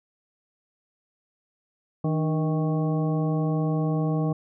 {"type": "harmonic tone with a mistuned harmonic", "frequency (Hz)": 157.8, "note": "D#3", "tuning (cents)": 25, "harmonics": [1, 2, 3, 4, 5, 7], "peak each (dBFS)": [-23, -29, -33, -35, -37, -40], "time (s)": [2.04, 4.33], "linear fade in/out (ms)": 5, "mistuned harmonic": 2, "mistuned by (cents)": -71, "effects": []}